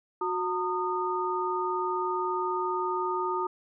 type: tone cluster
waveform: sine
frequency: 365.8 / 911 / 1231 Hz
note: F#4 / A#5 / D#6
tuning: -20 / -40 / -19 cents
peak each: -31 dBFS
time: 0.21-3.47 s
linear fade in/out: 5 ms
effects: none